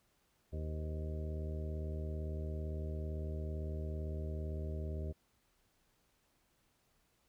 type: harmonic tone with a mistuned harmonic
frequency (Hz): 77.78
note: D#2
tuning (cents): 0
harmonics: 1 / 2 / 3 / 4 / 5 / 6 / 7 / 8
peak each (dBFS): -38 / -46 / -51 / -54 / -49 / -60 / -55 / -52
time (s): 0.52-5.13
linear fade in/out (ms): 20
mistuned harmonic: 7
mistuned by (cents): -79
effects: pink hiss -75 dBFS RMS until 7.28 s